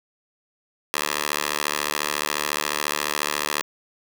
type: tone with high-pass filter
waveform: 10% pulse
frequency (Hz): 74.2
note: D2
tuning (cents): +18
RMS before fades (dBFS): -26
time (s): 0.94-3.62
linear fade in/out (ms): 0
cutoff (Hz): 940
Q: 0.55
effects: none